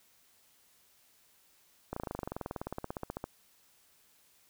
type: slowing click train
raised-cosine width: 1 ms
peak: -22 dBFS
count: 27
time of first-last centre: 1.93-3.241 s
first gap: 34 ms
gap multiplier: 1.03
effects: white hiss -66 dBFS RMS until 4.49 s